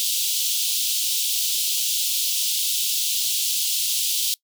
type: high-pass noise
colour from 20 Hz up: pink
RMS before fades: -23 dBFS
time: 0-4.34 s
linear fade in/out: 0 ms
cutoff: 3000 Hz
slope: 48 dB/octave
effects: noise-tail reverb RT60 0.1 s tail -23 dB re dry